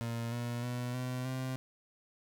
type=tone with pitch steps; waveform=30% pulse; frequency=116.54 / 119.75 / 123.04 / 126.43 / 129.91 Hz; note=A#2 / A#2 / B2 / B2 / C3; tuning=0 / +47 / -6 / +41 / -12 cents; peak=-32 dBFS; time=0.01-1.56 s; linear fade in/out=0 ms; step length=310 ms; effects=none